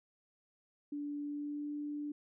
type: tone with pitch glide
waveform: sine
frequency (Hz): 290.7 to 293.9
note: D4 to D4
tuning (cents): -18 to +1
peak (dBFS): -37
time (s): 0.92-2.12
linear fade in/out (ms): 5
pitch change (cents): +19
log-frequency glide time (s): 1.22-1.71
effects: none